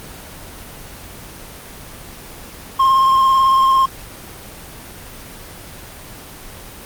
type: tone with vibrato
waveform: triangle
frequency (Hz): 1064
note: C6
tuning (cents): +29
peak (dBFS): -8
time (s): 2.79-3.86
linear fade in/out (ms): 10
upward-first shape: sine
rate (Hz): 18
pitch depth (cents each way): 19
effects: pink hiss -35 dBFS RMS until 6.85 s + Opus 24 kbps